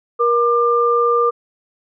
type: tone pair together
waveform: sine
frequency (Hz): 474.1 / 1194.7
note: A#4 / D6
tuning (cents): +29 / +29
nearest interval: octave + major third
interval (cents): 1600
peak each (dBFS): -15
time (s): 0.19-1.31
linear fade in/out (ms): 20
effects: none